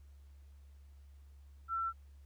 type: tone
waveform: sine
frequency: 1345 Hz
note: E6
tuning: 34 cents sharp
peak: -33 dBFS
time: 1.68-1.93 s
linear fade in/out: 50 ms
effects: added 70 Hz sine -54 dBFS peak until 2.25 s + pink hiss -75 dBFS RMS until 2.25 s